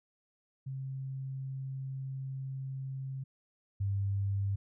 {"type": "tone pair in turn", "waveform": "sine", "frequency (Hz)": [133.7, 99.04], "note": ["C3", "G2"], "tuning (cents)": [38, 18], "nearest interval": "perfect fourth", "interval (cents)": 520, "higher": "first", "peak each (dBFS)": [-36, -29], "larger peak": "second", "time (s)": [[0.66, 3.24], [3.8, 4.56]], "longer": "first", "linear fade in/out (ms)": 10, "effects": []}